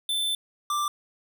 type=tone pair in turn; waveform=square; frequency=3535 / 1179.7 Hz; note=A7 / D6; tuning=+7 / +7 cents; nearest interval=octave + perfect fifth; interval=1900 cents; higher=first; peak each=-25 dBFS; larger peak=neither; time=0.09-0.35 / 0.7-0.88 s; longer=first; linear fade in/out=2 ms; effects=none